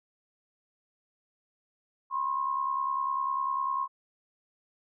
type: tone pair together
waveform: sine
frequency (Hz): 1006 / 1076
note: B5 / C6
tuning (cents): +32 / +48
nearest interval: minor second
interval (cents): 116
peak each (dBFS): -34 / -28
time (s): 2.1-3.88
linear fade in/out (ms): 50
effects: none